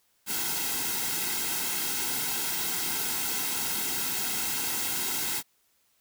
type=noise with comb filter; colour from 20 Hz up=white; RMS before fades=-30 dBFS; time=0.26-5.43 s; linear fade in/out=50 ms; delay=1.7 ms; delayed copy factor=-0.75; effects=white hiss -69 dBFS RMS until 6 s